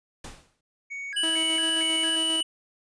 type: noise with exponential decay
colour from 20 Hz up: pink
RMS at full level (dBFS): -37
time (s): 0.24-0.61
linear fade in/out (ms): 5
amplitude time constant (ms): 79
type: tone with vibrato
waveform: triangle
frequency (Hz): 1920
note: B6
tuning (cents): -49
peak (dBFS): -31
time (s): 0.9-2.17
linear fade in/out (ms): 20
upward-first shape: square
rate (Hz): 2.2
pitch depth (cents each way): 260
type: tone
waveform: square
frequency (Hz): 2960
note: F#7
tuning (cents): 0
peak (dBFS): -24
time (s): 1.16-2.43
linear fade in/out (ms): 10
type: tone with tremolo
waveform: sawtooth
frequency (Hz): 322.4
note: E4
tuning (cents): -38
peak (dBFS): -26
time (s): 1.23-2.41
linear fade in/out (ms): 5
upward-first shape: square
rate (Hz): 7.5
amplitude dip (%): 30
effects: resampled to 22050 Hz